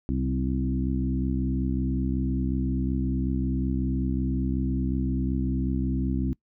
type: harmonic tone with a mistuned harmonic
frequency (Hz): 65.41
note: C2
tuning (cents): 0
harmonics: 1 / 2 / 3 / 4 / 5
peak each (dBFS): -28 / -31 / -31 / -29 / -35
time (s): 0.09-6.33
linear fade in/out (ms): 0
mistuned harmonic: 3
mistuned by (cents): -22
effects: noise-tail reverb RT60 0.1 s tail -22 dB re dry